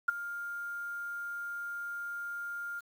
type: tone with ADSR envelope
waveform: sine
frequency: 1404 Hz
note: F6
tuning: 9 cents sharp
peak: -20 dBFS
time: 0.08-2.81 s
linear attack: 9 ms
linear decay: 12 ms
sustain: -16 dB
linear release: 25 ms
effects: 9-bit